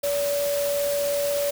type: tone in noise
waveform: sine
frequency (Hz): 572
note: D5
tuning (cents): -46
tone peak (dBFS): -22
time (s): 0.03-1.51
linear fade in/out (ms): 10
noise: white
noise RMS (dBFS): -32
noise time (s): 0.03-1.51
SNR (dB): +7
effects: none